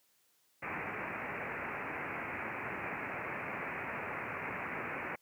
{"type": "low-pass noise", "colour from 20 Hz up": "white", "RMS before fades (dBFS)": -40, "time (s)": [0.62, 5.16], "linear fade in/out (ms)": 10, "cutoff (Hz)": 2500, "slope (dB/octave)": 96, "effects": ["white hiss -72 dBFS RMS until 5.21 s", "high-pass 100 Hz 12 dB/octave"]}